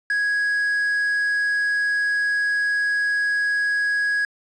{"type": "tone", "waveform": "triangle", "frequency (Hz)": 1661.2, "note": "G#6", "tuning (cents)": 0, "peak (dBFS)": -17, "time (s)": [0.1, 4.25], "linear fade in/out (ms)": 2, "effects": ["resampled to 22050 Hz", "8-bit"]}